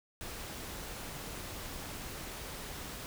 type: noise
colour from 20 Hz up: pink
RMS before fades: -43 dBFS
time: 0.21-3.06 s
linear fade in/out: 0 ms
effects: none